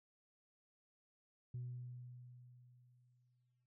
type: tone with exponential decay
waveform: sine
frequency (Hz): 123.47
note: B2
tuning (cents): 0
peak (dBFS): -40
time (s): 1.54-3.66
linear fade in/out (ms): 5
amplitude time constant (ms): 460
effects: tanh soft clip ceiling -39 dBFS